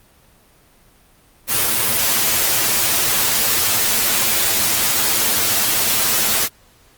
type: noise with comb filter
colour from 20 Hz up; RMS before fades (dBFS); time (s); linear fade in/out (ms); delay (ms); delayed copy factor
white; -17; 1.47-6.49; 50; 8.9; +1
effects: pink hiss -52 dBFS RMS until 6.97 s + Opus 32 kbps